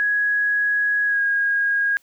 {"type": "tone with pitch glide", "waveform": "sine", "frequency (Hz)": [1667, 1635.5], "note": ["G#6", "G#6"], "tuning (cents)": [6, -27], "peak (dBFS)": -17, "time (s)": [0, 1.97], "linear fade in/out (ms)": 0, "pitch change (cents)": -33, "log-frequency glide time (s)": [1.06, 1.21], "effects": ["white hiss -60 dBFS RMS until 2.02 s"]}